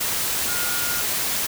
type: tone in noise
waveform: sine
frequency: 1425 Hz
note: F6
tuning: 34 cents sharp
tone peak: -30 dBFS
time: 0.48-1.02 s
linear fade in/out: 10 ms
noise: white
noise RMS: -24 dBFS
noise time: 0-1.47 s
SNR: -9 dB
effects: none